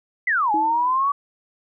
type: exponential two-way sweep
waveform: sine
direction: down then up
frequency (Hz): 2072 to 826 to 1147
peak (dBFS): -17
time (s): 0.27-1.12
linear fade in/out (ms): 5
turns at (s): 0.52
type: tone with exponential decay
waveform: sine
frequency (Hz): 319.8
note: D#4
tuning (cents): +48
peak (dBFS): -22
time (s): 0.54-1.05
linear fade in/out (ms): 2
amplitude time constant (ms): 110
effects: none